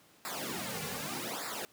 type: noise with flanger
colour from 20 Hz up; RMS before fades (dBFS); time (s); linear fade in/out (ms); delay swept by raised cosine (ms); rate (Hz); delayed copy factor
pink; -38; 0.25-1.65; 0; 0.32 to 3.22; 0.83; -0.85
effects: pink hiss -62 dBFS RMS until 1.72 s + high-pass 150 Hz 12 dB/octave